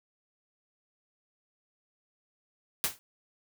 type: noise with exponential decay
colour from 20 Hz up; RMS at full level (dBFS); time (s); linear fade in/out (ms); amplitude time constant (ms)
white; -24; 2.84-2.99; 0; 31
effects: none